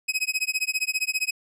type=tone with tremolo; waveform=sawtooth; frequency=2537 Hz; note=D#7; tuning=33 cents sharp; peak=-17 dBFS; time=0.08-1.31 s; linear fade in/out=10 ms; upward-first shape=sine; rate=15 Hz; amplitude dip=100%; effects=low-pass 12000 Hz 12 dB/octave